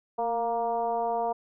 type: tone with frequency modulation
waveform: sine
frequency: 700 Hz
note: F5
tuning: 4 cents sharp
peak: -25 dBFS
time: 0.18-1.33 s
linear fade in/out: 10 ms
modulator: 237 Hz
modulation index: 1.1
effects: none